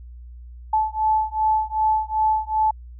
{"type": "beating tone pair", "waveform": "sine", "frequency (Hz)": [867, 869.6], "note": ["A5", "A5"], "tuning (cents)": [-26, -21], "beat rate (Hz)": 2.6, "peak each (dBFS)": -21, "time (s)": [0.73, 2.71], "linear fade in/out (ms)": 5, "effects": ["added 60 Hz sine -37 dBFS peak until 2.99 s"]}